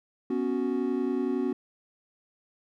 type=chord; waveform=triangle; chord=B suspended second; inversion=none; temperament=just; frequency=246.9 / 277.8 / 370.4 Hz; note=B3 / C#4 / F#4; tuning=0 / +4 / +2 cents; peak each=-28 dBFS; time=0.3-1.53 s; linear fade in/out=5 ms; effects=none